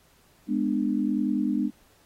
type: chord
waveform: sine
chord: G# diminished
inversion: none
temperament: just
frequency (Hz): 207.7 / 249.2 / 299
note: G#3 / B3 / D4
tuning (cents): 0 / +16 / +31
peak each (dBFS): -27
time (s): 0.47-1.71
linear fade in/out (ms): 50
effects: pink hiss -61 dBFS RMS until 2.05 s + AAC 48 kbps